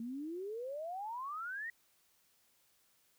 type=exponential sweep; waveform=sine; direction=up; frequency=223.7 to 1918 Hz; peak=-39 dBFS; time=0-1.7 s; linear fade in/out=2 ms; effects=white hiss -72 dBFS RMS until 3.18 s